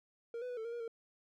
triangle tone with pitch steps, 466 / 498.6 / 491.7 / 443.7 / 466.3 / 475.2 / 457.6 Hz, A#4 / B4 / B4 / A4 / A#4 / A#4 / A#4, -1 / +16 / -8 / +14 / +1 / +33 / -32 cents, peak -37 dBFS, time 0.34-0.879 s, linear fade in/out 2 ms, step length 77 ms, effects none

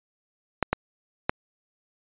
clicks, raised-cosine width 0.5 ms, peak -6 dBFS, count 3, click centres 0.627 / 0.73 / 1.295 s, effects resampled to 8000 Hz

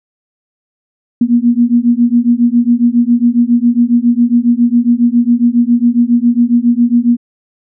sine beating tone pair, 235.1 / 242.4 Hz, A#3 / B3, +15 / -32 cents, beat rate 7.3 Hz, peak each -10 dBFS, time 1.21-7.17 s, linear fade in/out 5 ms, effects none

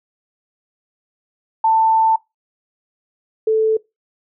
sine tone pair in turn, 890 / 439.1 Hz, A5 / A4, +20 / -4 cents, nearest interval octave, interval 1224 cents, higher first, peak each -11 / -12 dBFS, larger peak first, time 1.64-2.16 / 3.47-3.77 s, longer first, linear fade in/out 5 ms, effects noise-tail reverb RT60 0.2 s tail -22 dB re dry

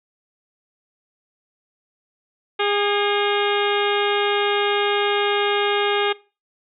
harmonic tone with a mistuned harmonic, 408.5 Hz, G#4, 29 cents flat, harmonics 1 / 2 / 3 / 4 / 5 / 6 / 7 / 8 / 9, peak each -22 / -25 / -27 / -28 / -29 / -30 / -30 / -31 / -32 dBFS, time 2.59-6.13 s, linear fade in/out 10 ms, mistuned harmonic 5, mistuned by +68 cents, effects noise-tail reverb RT60 0.3 s tail -19 dB re dry

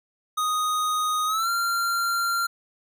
square tone with pitch glide, 1244.5 to 1380.9 Hz, D#6 to F6, 0 to -20 cents, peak -23 dBFS, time 0.37-2.47 s, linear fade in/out 10 ms, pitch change +180 cents, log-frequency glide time 1.26-1.49 s, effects none

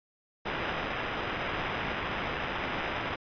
blue noise with sample-and-hold, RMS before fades -33 dBFS, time 0.45-3.16 s, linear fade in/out 10 ms, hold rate 4410 Hz, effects resampled to 11025 Hz

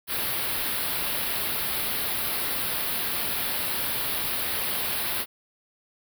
white band-stop noise, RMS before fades -28 dBFS, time 0.07-5.26 s, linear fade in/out 50 ms, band 4700 to 10000 Hz, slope 48 dB/octave, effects none

